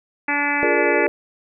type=harmonic tone; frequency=288.6 Hz; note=D4; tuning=30 cents flat; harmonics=1 / 2 / 3 / 4 / 5 / 6 / 7 / 8 / 9; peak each=-27 / -34 / -25 / -33 / -28 / -25 / -24 / -26 / -30 dBFS; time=0.28-1.07 s; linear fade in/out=5 ms
type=chord; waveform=sine; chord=Bb dominant seventh; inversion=second; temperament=equal with one note detuned; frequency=349.2 / 415.3 / 466.2 / 589 Hz; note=F4 / Ab4 / Bb4 / D5; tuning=0 / 0 / 0 / +5 cents; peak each=-23 dBFS; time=0.63-1.08 s; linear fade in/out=0 ms
effects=none